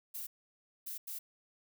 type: noise bursts at uneven times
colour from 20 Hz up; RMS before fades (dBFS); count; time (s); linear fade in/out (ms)
violet; -42; 3; 0.14-0.27 / 0.86-0.98 / 1.07-1.19; 10
effects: none